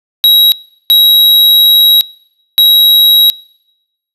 square tone bursts at uneven times, 3847 Hz, B7, 46 cents flat, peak -3 dBFS, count 3, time 0.24-0.52 / 0.9-2.01 / 2.58-3.3 s, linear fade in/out 0 ms, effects noise-tail reverb RT60 0.9 s tail -25 dB re dry + resampled to 32000 Hz

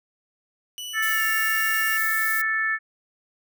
sawtooth tone with pitch glide, 2960 to 2802 Hz, F#7 to F7, 0 to +5 cents, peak -29 dBFS, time 0.78-1.97 s, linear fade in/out 0 ms, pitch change -95 cents, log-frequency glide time 1.09-1.24 s
harmonic tone, 440.4 Hz, A4, 2 cents sharp, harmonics 3 / 4 / 5, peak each -30 / -22 / -31 dBFS, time 0.93-2.79 s, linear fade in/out 50 ms
violet noise, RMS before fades -30 dBFS, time 1.02-2.42 s, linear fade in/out 10 ms
effects none

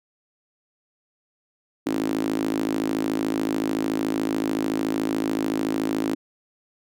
sawtooth tone with high-pass filter, 53.7 Hz, A1, 41 cents flat, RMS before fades -25 dBFS, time 1.86-6.15 s, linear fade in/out 5 ms, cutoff 290 Hz, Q 6.2, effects none

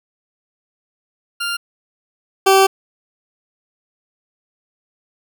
20% pulse tone pair in turn, 1396.9 / 386.5 Hz, F6 / G4, 0 / -24 cents, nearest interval octave + minor seventh, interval 2224 cents, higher first, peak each -15 / -4 dBFS, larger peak second, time 1.4-1.57 / 2.46-2.67 s, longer second, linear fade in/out 10 ms, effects none

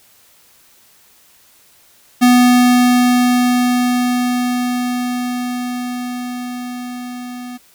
square tone with level ramp, 246.9 Hz, B3, in tune, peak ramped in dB -7 to -28 dBFS, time 2.21-7.58 s, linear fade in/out 20 ms, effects white hiss -50 dBFS RMS until 7.74 s

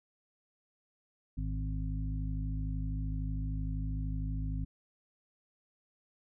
harmonic tone with a mistuned harmonic, 51.91 Hz, G#1, in tune, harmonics 1 / 2 / 3 / 5, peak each -34 / -39 / -40 / -43 dBFS, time 1.37-4.65 s, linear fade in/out 10 ms, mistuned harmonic 2, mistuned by +18 cents, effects none

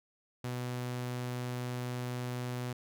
sawtooth tone, 124 Hz, B2, 7 cents sharp, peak -31 dBFS, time 0.44-2.73 s, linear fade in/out 5 ms, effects none

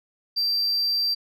sine tone, 4699 Hz, D8, in tune, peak -18 dBFS, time 0.36-1.15 s, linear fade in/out 20 ms, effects tanh soft clip ceiling -20 dBFS

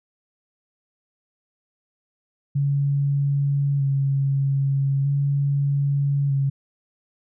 sine tone with vibrato, 139.3 Hz, C#3, 9 cents sharp, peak -18 dBFS, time 2.55-6.5 s, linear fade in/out 10 ms, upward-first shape square, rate 0.4 Hz, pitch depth 20 cents each way, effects none

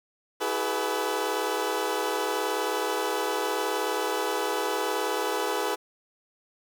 20% pulse tone cluster, 327.1 / 388 / 427.2 / 497.2 Hz, E4 / G4 / G#4 / B4, -13 / -18 / +49 / +12 cents, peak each -30 / -28 / -25 / -26 dBFS, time 0.4-5.76 s, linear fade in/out 20 ms, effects 9-bit

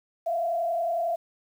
sine tone with frequency modulation, 680 Hz, F5, 46 cents flat, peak -24 dBFS, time 0.26-1.16 s, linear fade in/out 10 ms, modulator 31 Hz, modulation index 0.85, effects 9-bit

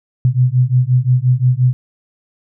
sine beating tone pair, 123.47 / 129.17 Hz, B2 / C3, 0 / -22 cents, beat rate 5.7 Hz, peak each -13 dBFS, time 0.25-1.73 s, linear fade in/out 0 ms, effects none

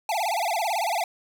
square tone with vibrato, 772 Hz, G5, 27 cents flat, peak -24 dBFS, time 0.09-1.04 s, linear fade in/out 2 ms, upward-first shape sine, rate 18 Hz, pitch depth 260 cents each way, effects none

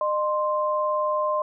sine tone pair together, 608.4 / 1047 Hz, D#5 / C6, -39 / +1 cents, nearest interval major sixth, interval 940 cents, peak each -24 dBFS, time 0.01-1.42 s, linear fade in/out 2 ms, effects none

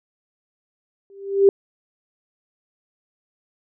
sine tone with exponential growth, 394.8 Hz, G4, 12 cents sharp, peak -6 dBFS, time 1.1-1.49 s, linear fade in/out 1 ms, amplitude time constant 84 ms, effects none

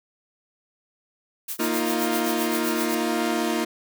blue noise with tremolo, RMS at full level -29 dBFS, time 1.48-2.95 s, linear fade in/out 5 ms, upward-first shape triangle, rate 7.7 Hz, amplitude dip 100%
sawtooth chord, Bb suspended fourth, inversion none, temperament equal with one note detuned, 233.1 / 314.2 / 349.2 Hz, Bb3 / Eb4 / F4, 0 / +17 / 0 cents, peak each -23 dBFS, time 1.59-3.65 s, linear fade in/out 10 ms
effects none

